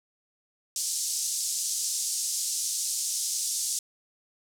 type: band-pass noise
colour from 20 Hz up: pink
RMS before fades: -30 dBFS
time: 0.76-3.79 s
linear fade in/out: 2 ms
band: 5400 to 9900 Hz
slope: 24 dB/octave
effects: none